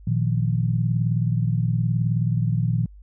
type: chord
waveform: sine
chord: Bb suspended fourth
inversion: none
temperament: equal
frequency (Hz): 116.54 / 155.56 / 174.61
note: Bb2 / Eb3 / F3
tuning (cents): 0 / 0 / 0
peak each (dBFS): -21 / -24 / -27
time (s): 0.07-2.86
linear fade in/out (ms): 5
effects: added 50 Hz sine -42 dBFS peak until 3.02 s